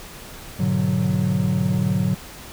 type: chord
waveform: triangle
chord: G# half-diminished seventh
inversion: none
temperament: equal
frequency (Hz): 103.83 / 123.47 / 146.83 / 185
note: G#2 / B2 / D3 / F#3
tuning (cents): 0 / 0 / 0 / 0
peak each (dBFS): -23 / -24 / -22 / -19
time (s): 0.59-2.15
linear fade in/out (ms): 10
effects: pink hiss -39 dBFS RMS until 2.52 s